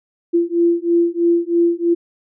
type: beating tone pair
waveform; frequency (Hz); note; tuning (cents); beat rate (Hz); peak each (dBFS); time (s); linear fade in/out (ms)
sine; 340 / 343.1; F4 / F4; -46 / -31; 3.1; -16; 0.33-1.95; 20
effects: none